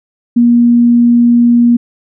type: tone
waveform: sine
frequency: 238.2 Hz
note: A#3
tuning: 38 cents sharp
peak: -4 dBFS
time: 0.36-1.77 s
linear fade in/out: 10 ms
effects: none